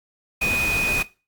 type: tone in noise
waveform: sine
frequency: 2489 Hz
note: D#7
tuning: in tune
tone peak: -20 dBFS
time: 0.41-1.03 s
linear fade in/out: 10 ms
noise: pink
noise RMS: -28 dBFS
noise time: 0.41-1.03 s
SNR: +5 dB
effects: noise-tail reverb RT60 0.3 s tail -17 dB re dry + AAC 64 kbps